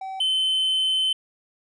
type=tone pair in turn; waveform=triangle; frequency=766 / 3064 Hz; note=G5 / G7; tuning=-40 / -40 cents; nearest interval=2 octaves; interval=2400 cents; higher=second; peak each=-28 / -18 dBFS; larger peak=second; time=0.01-0.2 / 0.2-1.13 s; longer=second; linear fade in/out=5 ms; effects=resampled to 22050 Hz